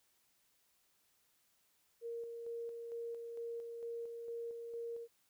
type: tone with tremolo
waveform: sine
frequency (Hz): 466.2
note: A#4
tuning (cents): 0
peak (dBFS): -40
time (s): 2.01-5.08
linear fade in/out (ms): 50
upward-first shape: square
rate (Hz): 2.2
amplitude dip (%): 35
effects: white hiss -75 dBFS RMS until 5.29 s